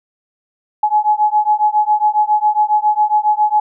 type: beating tone pair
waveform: sine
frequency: 843 / 850.3 Hz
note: G#5 / G#5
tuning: +26 / +41 cents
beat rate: 7.3 Hz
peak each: -14 / -14 dBFS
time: 0.83-3.6 s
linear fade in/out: 5 ms
effects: none